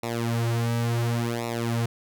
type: tone with flanger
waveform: sawtooth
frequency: 117.2 Hz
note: A#2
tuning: 10 cents sharp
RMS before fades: -26 dBFS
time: 0.03-1.86 s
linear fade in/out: 5 ms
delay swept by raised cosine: 0.63 to 5.73 ms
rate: 0.7 Hz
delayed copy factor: -0.95
effects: none